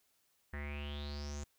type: tone with low-pass filter sweep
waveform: square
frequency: 72.6 Hz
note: D2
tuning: 19 cents flat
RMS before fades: -42 dBFS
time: 0.53-1.44 s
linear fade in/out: 5 ms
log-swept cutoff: 1800 to 7100 Hz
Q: 8.9
effects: white hiss -75 dBFS RMS until 1.58 s